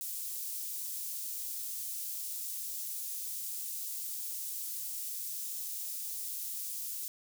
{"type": "high-pass noise", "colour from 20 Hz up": "white", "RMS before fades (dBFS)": -39, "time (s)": [0.01, 7.08], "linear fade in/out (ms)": 0, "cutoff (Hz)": 6900, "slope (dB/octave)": 12, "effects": []}